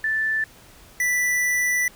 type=tone pair in turn; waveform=sine / square; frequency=1760 / 1975.5 Hz; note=A6 / B6; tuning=0 / 0 cents; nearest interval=major second; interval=200 cents; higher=second; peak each=-20 / -20 dBFS; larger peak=neither; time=0.04-0.44 / 1-1.88 s; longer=second; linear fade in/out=2 ms; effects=pink hiss -49 dBFS RMS until 1.95 s